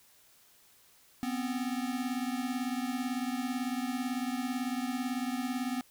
square beating tone pair, 246.9 / 264.9 Hz, B3 / C4, 0 / +22 cents, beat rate 18 Hz, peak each -34 / -37 dBFS, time 1.23-5.81 s, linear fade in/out 0 ms, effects white hiss -62 dBFS RMS until 5.9 s

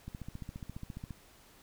click train, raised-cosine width 5 ms, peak -29 dBFS, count 16, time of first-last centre 0.08-1.107 s, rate 14.6 Hz, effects pink hiss -60 dBFS RMS until 1.62 s

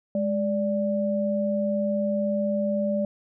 sine tone pair together, 207 / 585.1 Hz, G#3 / D5, -5 / -7 cents, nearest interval octave + tritone, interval 1798 cents, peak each -25 dBFS, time 0.15-3.05 s, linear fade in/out 2 ms, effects none

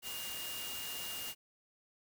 sine tone in noise, 2833 Hz, F7, 24 cents sharp, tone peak -44 dBFS, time 0.02-1.35 s, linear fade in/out 50 ms, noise white, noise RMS -43 dBFS, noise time 0.02-1.35 s, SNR -4 dB, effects none

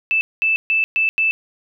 sine tone bursts at uneven times, 2637 Hz, E7, in tune, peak -14 dBFS, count 5, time 0.11-0.21 / 0.42-0.56 / 0.7-0.84 / 0.96-1.09 / 1.18-1.31 s, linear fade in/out 0 ms, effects none

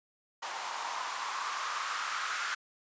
blue noise with band-pass filter sweep, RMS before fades -36 dBFS, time 0.42-2.55 s, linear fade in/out 10 ms, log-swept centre 880 to 1400 Hz, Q 4, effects resampled to 16000 Hz

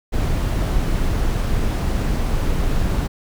brown noise, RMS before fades -19 dBFS, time 0.12-3.08 s, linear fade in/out 20 ms, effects none

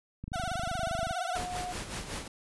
click train, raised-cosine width 5 ms, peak -26 dBFS, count 23, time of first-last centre 0.24-1.11 s, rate 25.3 Hz
30% pulse tone with vibrato, 710 Hz, F5, 28 cents sharp, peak -30 dBFS, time 0.33-1.38 s, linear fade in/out 10 ms, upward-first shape sine, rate 17 Hz, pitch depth 120 cents each way
sine tone with pitch glide, 666 to 722.1 Hz, E5 to F#5, +18 to -42 cents, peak -35 dBFS, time 0.79-1.73 s, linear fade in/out 10 ms, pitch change +140 cents, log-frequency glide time 1.09-1.19 s
pink noise with tremolo, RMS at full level -36 dBFS, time 1.35-2.28 s, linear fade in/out 5 ms, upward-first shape sine, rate 5.3 Hz, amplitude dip 60%
effects resampled to 24000 Hz

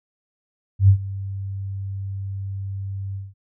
sine tone with ADSR envelope, 97.7 Hz, G2, 5 cents flat, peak -7 dBFS, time 0.79-3.34 s, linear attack 96 ms, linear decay 87 ms, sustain -19 dB, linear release 190 ms, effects none

